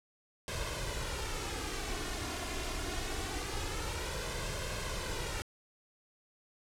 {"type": "noise with flanger", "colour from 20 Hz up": "pink", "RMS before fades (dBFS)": -37, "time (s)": [0.48, 5.42], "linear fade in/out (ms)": 0, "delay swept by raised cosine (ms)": [1.9, 2.87], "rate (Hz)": 0.24, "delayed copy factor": 0.6, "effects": ["low-pass 9000 Hz 12 dB/octave"]}